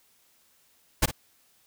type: noise with echo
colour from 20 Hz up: pink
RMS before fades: -20 dBFS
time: 1.02-1.06 s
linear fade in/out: 10 ms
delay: 54 ms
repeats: 1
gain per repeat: -12 dB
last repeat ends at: 1.114 s
effects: white hiss -64 dBFS RMS until 1.66 s